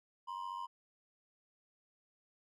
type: ring-modulated tone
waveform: triangle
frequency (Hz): 1000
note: B5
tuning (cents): +21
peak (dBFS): -35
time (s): 0.27-0.67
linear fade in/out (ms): 20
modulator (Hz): 47.2
effects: none